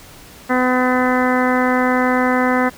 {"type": "harmonic tone", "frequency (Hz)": 252.8, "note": "B3", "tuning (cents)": 41, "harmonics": [1, 2, 3, 4, 5, 6, 7, 8], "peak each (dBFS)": [-17, -20, -22, -23, -24, -25, -25, -26], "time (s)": [0.49, 2.7], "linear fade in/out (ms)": 20, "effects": ["pink hiss -41 dBFS RMS until 2.77 s"]}